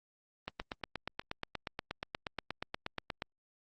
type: click train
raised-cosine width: 0.3 ms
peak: -20 dBFS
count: 24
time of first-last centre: 0.48-3.221 s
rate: 8.39 Hz
effects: Opus 24 kbps